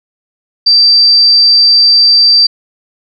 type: tone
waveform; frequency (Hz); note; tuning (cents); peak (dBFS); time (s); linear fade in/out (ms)
sine; 4676; D8; -8; -3; 0.66-2.47; 10
effects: none